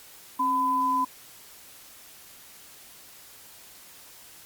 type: tone pair together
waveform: sine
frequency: 267.4 / 1007 Hz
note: C4 / B5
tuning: +38 / +33 cents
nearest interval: octave + major seventh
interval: 2295 cents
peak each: -32 / -22 dBFS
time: 0.39-1.05 s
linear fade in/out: 10 ms
effects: white hiss -49 dBFS RMS until 4.45 s + Opus 48 kbps